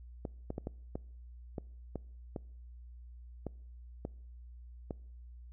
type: clicks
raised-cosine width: 2 ms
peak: -24 dBFS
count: 11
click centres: 0.252 / 0.504 / 0.581 / 0.671 / 0.955 / 1.582 / 1.957 / 2.362 / 3.467 / 4.051 / 4.908 s
effects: noise-tail reverb RT60 0.7 s tail -25 dB re dry + added 60 Hz sine -48 dBFS peak until 5.52 s